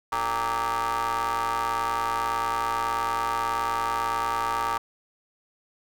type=ring-modulated tone; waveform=30% pulse; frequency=118.3 Hz; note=A#2; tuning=26 cents sharp; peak=-19 dBFS; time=0.12-4.78 s; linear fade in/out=5 ms; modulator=1040 Hz; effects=none